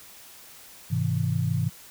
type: chord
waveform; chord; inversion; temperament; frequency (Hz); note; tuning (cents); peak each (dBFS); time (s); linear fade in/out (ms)
sine; Ab augmented; none; just; 103.83 / 129.78 / 162.23; Ab2 / C3 / E3; 0 / -14 / -27; -27; 0.9-1.7; 20
effects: white hiss -48 dBFS RMS until 1.9 s